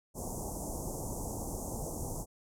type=band-stop noise; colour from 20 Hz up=pink; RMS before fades=-38 dBFS; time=0.14-2.26 s; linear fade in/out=50 ms; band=950 to 6200 Hz; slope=48 dB/octave; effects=low-pass 12000 Hz 12 dB/octave